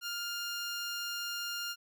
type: tone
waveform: 15% pulse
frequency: 1405 Hz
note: F6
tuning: 10 cents sharp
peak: -29 dBFS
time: 0.01-1.76 s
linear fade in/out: 50 ms
effects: none